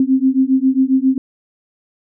sine beating tone pair, 260 / 267.4 Hz, C4 / C4, -11 / +38 cents, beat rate 7.4 Hz, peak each -14 dBFS, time 0-1.18 s, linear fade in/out 2 ms, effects none

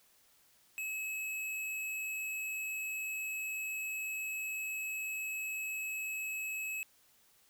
square tone, 2578 Hz, E7, 39 cents flat, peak -37 dBFS, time 0.78-6.83 s, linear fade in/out 0 ms, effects white hiss -67 dBFS RMS until 7.49 s

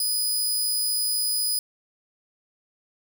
15% pulse tone, 4978 Hz, D#8, in tune, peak -16 dBFS, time 0-1.59 s, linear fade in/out 2 ms, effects none

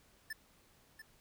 square tone with echo, 1760 Hz, A6, in tune, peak -40 dBFS, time 0.3-0.33 s, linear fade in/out 5 ms, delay 690 ms, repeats 1, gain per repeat -9 dB, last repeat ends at 1.02 s, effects pink hiss -67 dBFS RMS until 1.2 s

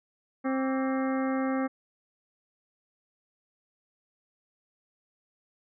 harmonic tone with a mistuned harmonic, 264.7 Hz, C4, 20 cents sharp, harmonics 1 / 2 / 3 / 4 / 5 / 6 / 7 / 8, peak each -27 / -33 / -37 / -39 / -41 / -43 / -44 / -45 dBFS, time 0.44-1.68 s, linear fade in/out 20 ms, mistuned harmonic 4, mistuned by +150 cents, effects none

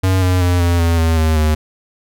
square tone with pitch steps, 94 / 91.38 / 88.83 / 86.35 / 83.94 / 81.6 / 79.32 / 77.11 Hz, F#2 / F#2 / F2 / F2 / E2 / E2 / D#2 / D#2, +28 / -21 / +30 / -19 / +32 / -17 / +34 / -15 cents, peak -12 dBFS, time 0.03-1.55 s, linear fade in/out 10 ms, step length 190 ms, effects none

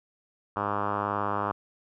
5% pulse tone with low-pass filter, 102.1 Hz, G#2, 29 cents flat, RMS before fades -29 dBFS, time 0.56-1.52 s, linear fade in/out 5 ms, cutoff 1200 Hz, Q 3.1, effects none

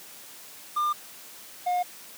triangle tone pair in turn, 1200 / 716.9 Hz, D6 / F5, +37 / +45 cents, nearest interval major sixth, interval 892 cents, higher first, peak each -21 dBFS, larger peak neither, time 0.76-0.93 / 1.66-1.83 s, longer neither, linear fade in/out 10 ms, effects white hiss -46 dBFS RMS until 2.17 s + high-pass 150 Hz 12 dB/octave

